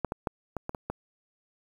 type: clicks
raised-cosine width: 1 ms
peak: -13 / -17 / -14 / -18 / -18 / -21 / -17 dBFS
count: 7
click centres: 0.047 / 0.121 / 0.272 / 0.567 / 0.694 / 0.748 / 0.9 s
effects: 8-bit